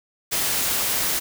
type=noise; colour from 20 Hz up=white; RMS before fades=-23 dBFS; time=0.31-1.2 s; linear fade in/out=20 ms; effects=none